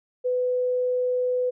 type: tone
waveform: sine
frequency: 499.9 Hz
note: B4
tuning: 21 cents sharp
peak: -21 dBFS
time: 0.24-1.51 s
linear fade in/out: 20 ms
effects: none